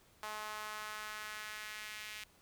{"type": "tone with high-pass filter sweep", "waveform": "sawtooth", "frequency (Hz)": 213.2, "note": "G#3", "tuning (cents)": 46, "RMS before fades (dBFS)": -45, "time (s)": [0.23, 2.24], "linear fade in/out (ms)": 2, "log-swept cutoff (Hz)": [940, 2300], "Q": 1.7, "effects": ["pink hiss -66 dBFS RMS until 2.41 s"]}